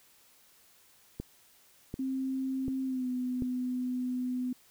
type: click train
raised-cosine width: 3 ms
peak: -23 dBFS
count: 4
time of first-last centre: 1.2-3.422 s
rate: 1.35 Hz
type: tone with pitch glide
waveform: sine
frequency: 264.2 to 251.3 Hz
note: C4 to B3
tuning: +17 to +30 cents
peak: -30 dBFS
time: 1.99-4.53 s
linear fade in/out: 5 ms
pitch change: -87 cents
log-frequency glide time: 2.84-3.08 s
effects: white hiss -62 dBFS RMS until 4.7 s